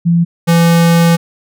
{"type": "tone pair in turn", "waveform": ["sine", "square"], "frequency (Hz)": [170, 168.53], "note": ["F3", "E3"], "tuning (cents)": [-46, 39], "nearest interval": "unison", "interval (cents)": 15, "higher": "first", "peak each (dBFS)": -7, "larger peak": "neither", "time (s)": [[0.05, 0.25], [0.47, 1.17]], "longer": "second", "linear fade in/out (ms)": 20, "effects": []}